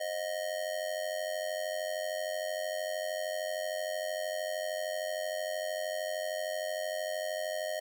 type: tone with amplitude modulation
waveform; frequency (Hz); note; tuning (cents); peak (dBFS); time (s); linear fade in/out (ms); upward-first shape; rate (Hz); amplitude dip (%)
square; 622.3; D#5; 0; -30; 0-7.8; 10; sine; 93.1; 80
effects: none